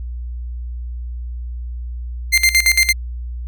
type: tone with tremolo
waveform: sawtooth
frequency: 2093 Hz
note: C7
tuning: in tune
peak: -6 dBFS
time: 2.32-2.93 s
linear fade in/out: 20 ms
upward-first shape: square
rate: 8.8 Hz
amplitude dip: 80%
effects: added 60 Hz sine -24 dBFS peak until 3.47 s